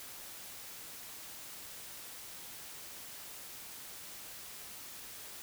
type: silence
effects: white hiss -48 dBFS RMS until 5.42 s